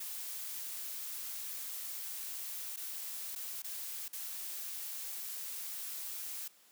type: noise with dropouts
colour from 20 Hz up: blue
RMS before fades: -42 dBFS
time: 0-6.48 s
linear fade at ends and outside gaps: 5 ms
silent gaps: 2.762-2.771 / 3.352-3.358 / 3.621-3.642 / 4.082-4.13 s
effects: white hiss -64 dBFS RMS until 6.71 s + high-pass 200 Hz 12 dB/octave